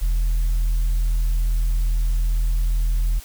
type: tone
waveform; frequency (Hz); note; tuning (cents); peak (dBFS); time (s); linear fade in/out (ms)
sine; 41.2; E1; 0; -14; 0.01-3.2; 20
effects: tanh soft clip ceiling -16 dBFS + white hiss -43 dBFS RMS until 3.24 s